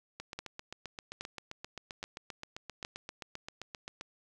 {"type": "two click trains", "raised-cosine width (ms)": 0.2, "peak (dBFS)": [-21, -24], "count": [4, 30], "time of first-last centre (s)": [[0.39, 2.849], [0.2, 4.011]], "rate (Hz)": [1.22, 7.61], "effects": []}